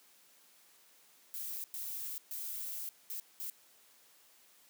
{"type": "noise bursts at uneven times", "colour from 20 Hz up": "violet", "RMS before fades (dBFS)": -41, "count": 5, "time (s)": [[1.34, 1.64], [1.74, 2.18], [2.31, 2.89], [3.1, 3.2], [3.4, 3.5]], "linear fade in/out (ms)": 0, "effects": ["white hiss -64 dBFS RMS until 4.69 s", "high-pass 200 Hz 12 dB/octave"]}